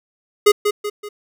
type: tone with echo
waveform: square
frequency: 415.3 Hz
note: G#4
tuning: in tune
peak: -8 dBFS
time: 0.46-0.52 s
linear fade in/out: 10 ms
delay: 190 ms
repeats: 3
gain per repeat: -7 dB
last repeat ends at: 1.09 s
effects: none